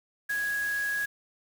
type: tone in noise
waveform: sine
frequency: 1661.2 Hz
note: G#6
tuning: in tune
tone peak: -27 dBFS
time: 0.29-1.06 s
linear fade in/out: 10 ms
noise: white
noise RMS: -42 dBFS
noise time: 0.29-1.06 s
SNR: +12 dB
effects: none